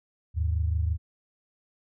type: tone pair together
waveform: sine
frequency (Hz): 77.78 / 103.74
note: D#2 / G#2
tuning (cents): 0 / -1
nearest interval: perfect fourth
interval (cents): 499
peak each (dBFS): -24 / -30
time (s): 0.34-0.98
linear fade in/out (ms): 50
effects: none